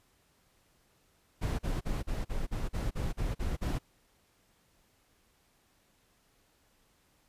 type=noise bursts; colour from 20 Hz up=brown; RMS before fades=-32 dBFS; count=11; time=1.41-3.79 s; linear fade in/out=20 ms; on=180 ms; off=40 ms; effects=pink hiss -69 dBFS RMS until 7.28 s + resampled to 32000 Hz